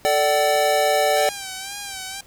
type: chord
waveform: square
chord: D major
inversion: second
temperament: equal with one note detuned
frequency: 440 / 587.3 / 758.6 Hz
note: A4 / D5 / F#5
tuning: 0 / 0 / +43 cents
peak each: -25 / -20 / -21 dBFS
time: 0.05-1.29 s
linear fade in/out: 0 ms
type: tone with vibrato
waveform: 5% pulse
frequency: 784 Hz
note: G5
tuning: in tune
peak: -18 dBFS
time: 1.16-2.21 s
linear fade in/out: 5 ms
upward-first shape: sine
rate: 2 Hz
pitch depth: 67 cents each way
effects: pink hiss -51 dBFS RMS until 2.26 s